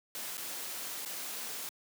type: noise with dropouts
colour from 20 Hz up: white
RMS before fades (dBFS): -40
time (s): 0.15-1.69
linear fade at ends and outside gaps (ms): 1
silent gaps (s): 0.371-0.378 / 1.051-1.058
effects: high-pass 200 Hz 12 dB/octave